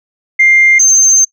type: tone pair in turn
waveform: sine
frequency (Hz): 2100 / 6293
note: C7 / G8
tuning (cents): +6 / +6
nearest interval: octave + perfect fifth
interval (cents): 1900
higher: second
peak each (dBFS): -3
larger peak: neither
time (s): 0.39-0.79 / 0.79-1.25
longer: second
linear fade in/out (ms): 10
effects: noise-tail reverb RT60 0.1 s tail -23 dB re dry + tanh soft clip ceiling 0 dBFS